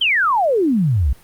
sine exponential sweep, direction down, 3209 to 58.8 Hz, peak -13 dBFS, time 0.01-1.13 s, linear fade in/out 5 ms, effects pink hiss -49 dBFS RMS until 1.23 s + Opus 32 kbps

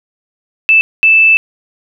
sine tone bursts at uneven times, 2637 Hz, E7, in tune, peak -4 dBFS, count 2, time 0.69-0.81 / 1.03-1.37 s, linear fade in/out 0 ms, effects none

